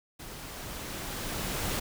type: noise with level ramp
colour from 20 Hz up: pink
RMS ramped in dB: -44 to -31 dBFS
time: 0.19-1.8 s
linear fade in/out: 10 ms
effects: none